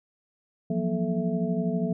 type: tone cluster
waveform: sine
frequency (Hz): 170.9 / 183.2 / 238.6 / 434.8 / 662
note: F3 / F#3 / A#3 / A4 / E5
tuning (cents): -37 / -17 / +41 / -21 / +7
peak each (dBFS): -30 / -28 / -30 / -33 / -35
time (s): 0.7-1.93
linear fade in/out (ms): 5
effects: none